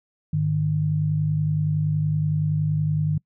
sine tone pair together, 101.7 / 152.38 Hz, G#2 / D#3, -36 / -36 cents, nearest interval perfect fifth, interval 700 cents, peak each -27 / -20 dBFS, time 0.33-3.18 s, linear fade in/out 5 ms, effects noise-tail reverb RT60 0.1 s tail -25 dB re dry

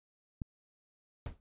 click, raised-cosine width 5 ms, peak -25 dBFS, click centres 0.418 s
brown noise with exponential decay, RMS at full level -33 dBFS, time 1.26-1.4 s, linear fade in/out 1 ms, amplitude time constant 29 ms
effects resampled to 8000 Hz

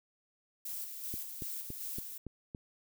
violet noise with tremolo, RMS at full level -40 dBFS, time 0.65-2.18 s, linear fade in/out 5 ms, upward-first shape square, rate 2.6 Hz, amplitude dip 40%
click train, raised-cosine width 3 ms, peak -29 dBFS, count 6, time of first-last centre 1.14-2.548 s, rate 3.55 Hz
effects none

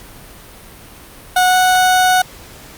30% pulse tone with pitch glide, 733 to 737.7 Hz, F#5 to F#5, -16 to -5 cents, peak -7 dBFS, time 1.36-2.22 s, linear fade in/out 5 ms, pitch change +11 cents, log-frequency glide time 1.46-1.56 s, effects pink hiss -38 dBFS RMS until 2.77 s + Opus 48 kbps

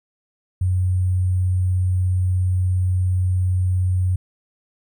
sine tone with sample-and-hold, 91.7 Hz, F#2, 15 cents flat, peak -16 dBFS, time 0.61-4.16 s, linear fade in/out 5 ms, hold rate 8820 Hz, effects none

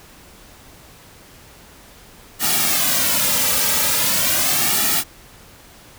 white noise with flanger, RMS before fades -18 dBFS, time 2.39-5.04 s, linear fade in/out 50 ms, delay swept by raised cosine 1.9 to 2.83 ms, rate 0.4 Hz, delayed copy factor -0.75, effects pink hiss -45 dBFS RMS until 5.98 s

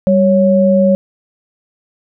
sine tone pair together, 196.01 / 554.4 Hz, G3 / C#5, 0 / 0 cents, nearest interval octave + tritone, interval 1800 cents, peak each -10 dBFS, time 0.07-0.95 s, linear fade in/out 0 ms, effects none

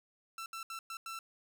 sawtooth tone bursts at uneven times, 1339 Hz, E6, 27 cents sharp, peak -37 dBFS, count 5, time 0.38-0.46 / 0.53-0.63 / 0.7-0.79 / 0.9-0.97 / 1.06-1.19 s, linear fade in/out 2 ms, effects none

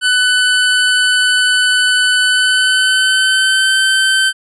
25% pulse tone with pitch glide, 1498 to 1543.7 Hz, F#6 to G6, +21 to -27 cents, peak -6 dBFS, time 0.01-4.33 s, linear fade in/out 50 ms, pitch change +52 cents, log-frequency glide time 2.18-3.76 s, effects resampled to 24000 Hz

